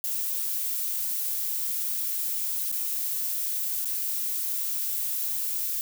violet noise with dropouts, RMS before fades -29 dBFS, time 0.04-5.81 s, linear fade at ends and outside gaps 0 ms, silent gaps 2.716-2.724 / 3.847-3.855 s, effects none

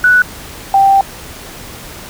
sine tone pair in turn, 1480 / 784 Hz, F#6 / G5, 0 / 0 cents, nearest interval major seventh, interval 1100 cents, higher first, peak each -5 dBFS, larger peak neither, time 0.04-0.22 / 0.74-1.01 s, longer second, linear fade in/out 2 ms, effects pink hiss -31 dBFS RMS until 2.09 s

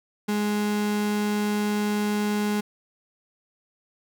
35% pulse tone, 208.4 Hz, G#3, 6 cents sharp, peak -21 dBFS, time 0.28-2.61 s, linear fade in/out 10 ms, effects none

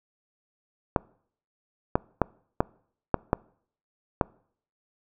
clicks, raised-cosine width 1 ms, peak -6 dBFS, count 7, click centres 0.962 / 1.955 / 2.217 / 2.605 / 3.143 / 3.331 / 4.212 s, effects noise-tail reverb RT60 0.6 s tail -25 dB re dry

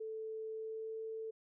sine tone with pitch glide, 440 to 443.6 Hz, A4 to A4, 0 to +14 cents, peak -40 dBFS, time 0-1.31 s, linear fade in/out 10 ms, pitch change +14 cents, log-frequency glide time 0.51-1 s, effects none

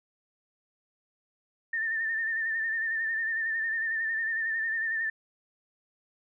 sine tone with vibrato, 1800 Hz, A6, 39 cents sharp, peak -27 dBFS, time 1.73-5.1 s, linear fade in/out 5 ms, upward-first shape sine, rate 11 Hz, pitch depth 46 cents each way, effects none

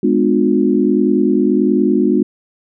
sine chord, G# diminished seventh, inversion none, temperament just, 207.7 / 249.2 / 299 / 358.8 Hz, G#3 / B3 / D4 / F4, 0 / +16 / +31 / +47 cents, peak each -16 dBFS, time 0.03-2.23 s, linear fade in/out 5 ms, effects none

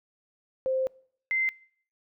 sine tone pair in turn, 523.3 / 2076 Hz, C5 / C7, 0 / -14 cents, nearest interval 2 octaves, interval 2386 cents, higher second, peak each -24 / -24 dBFS, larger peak neither, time 0.66-0.87 / 1.31-1.49 s, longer first, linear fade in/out 0 ms, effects noise-tail reverb RT60 0.6 s tail -25 dB re dry

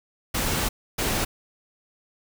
pink noise bursts at uneven times, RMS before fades -25 dBFS, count 2, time 0.34-0.69 / 0.98-1.25 s, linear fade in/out 10 ms, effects none

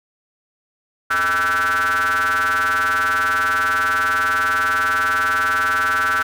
square ring-modulated tone, 90 Hz, F#2, 47 cents flat, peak -14 dBFS, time 1.1-6.23 s, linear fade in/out 10 ms, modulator 1430 Hz, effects none

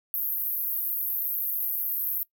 white band-pass noise, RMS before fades -29 dBFS, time 0.14-2.23 s, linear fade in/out 0 ms, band 12000 to 16000 Hz, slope 96 dB/octave, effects noise-tail reverb RT60 0.1 s tail -21 dB re dry

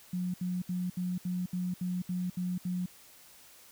sine tone bursts, 180.4 Hz, F#3, 44 cents flat, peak -30 dBFS, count 10, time 0.13-2.86 s, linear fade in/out 5 ms, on 210 ms, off 70 ms, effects white hiss -56 dBFS RMS until 3.71 s

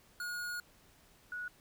square / sine tone pair in turn, 1442 / 1462.1 Hz, F#6 / F#6, -45 / -21 cents, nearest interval unison, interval 24 cents, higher second, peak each -38 / -38 dBFS, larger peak neither, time 0.2-0.6 / 1.32-1.48 s, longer first, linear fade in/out 2 ms, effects pink hiss -64 dBFS RMS until 1.6 s

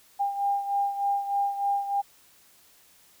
sine beating tone pair, 801 / 804.3 Hz, G5 / G5, +37 / +44 cents, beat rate 3.3 Hz, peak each -25 / -31 dBFS, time 0.19-2.02 s, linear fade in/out 20 ms, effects white hiss -58 dBFS RMS until 3.2 s

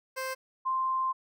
15% pulse / sine tone pair in turn, 523.3 / 1046.6 Hz, C5 / C6, 0 / 0 cents, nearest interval octave, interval 1200 cents, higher second, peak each -26 dBFS, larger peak neither, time 0.16-0.35 / 0.65-1.13 s, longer second, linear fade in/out 20 ms, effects none

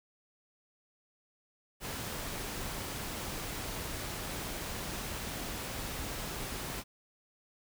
pink noise, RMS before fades -39 dBFS, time 1.8-6.84 s, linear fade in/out 50 ms, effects none

